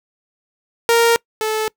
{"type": "tone pair in turn", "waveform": "sawtooth", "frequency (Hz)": [465.2, 435], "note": ["A#4", "A4"], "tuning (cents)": [-4, -20], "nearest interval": "minor second", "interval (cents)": 116, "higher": "first", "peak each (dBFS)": [-7, -14], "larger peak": "first", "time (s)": [[0.89, 1.16], [1.41, 1.68]], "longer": "neither", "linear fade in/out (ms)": 0, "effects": ["noise-tail reverb RT60 0.1 s tail -24 dB re dry"]}